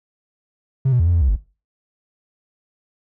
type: tone with pitch steps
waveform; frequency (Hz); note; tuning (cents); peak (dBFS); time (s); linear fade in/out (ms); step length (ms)
triangle; 133 / 123.2 / 83.1 / 87.4 / 84.1 / 67.6 / 49.83; C3 / B2 / E2 / F2 / E2 / C#2 / G1; +29 / -4 / +15 / +2 / +35 / -43 / +29; -10; 0.85-1.361; 10; 73
effects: noise-tail reverb RT60 0.3 s tail -19 dB re dry + tanh soft clip ceiling -9 dBFS